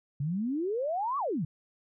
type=exponential two-way sweep; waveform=sine; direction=up then down; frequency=134.7 to 1174.7 to 134.8 Hz; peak=-28 dBFS; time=0.2-1.45 s; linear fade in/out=5 ms; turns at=1.18 s; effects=none